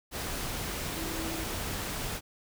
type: tone in noise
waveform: sine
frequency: 325.2 Hz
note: E4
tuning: 23 cents flat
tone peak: -37 dBFS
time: 0.94-1.47 s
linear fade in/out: 50 ms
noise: pink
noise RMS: -35 dBFS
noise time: 0.11-2.21 s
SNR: -5 dB
effects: none